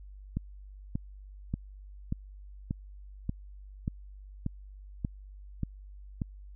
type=click train; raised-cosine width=5 ms; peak=-18 dBFS; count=11; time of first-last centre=0.37-6.218 s; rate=1.71 Hz; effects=added 49 Hz sine -45 dBFS peak until 6.55 s